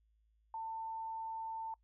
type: tone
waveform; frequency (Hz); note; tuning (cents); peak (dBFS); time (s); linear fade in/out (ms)
sine; 895; A5; +29; -39; 0.54-1.74; 2
effects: noise-tail reverb RT60 0.1 s tail -25 dB re dry + added 54 Hz sine -70 dBFS peak until 1.83 s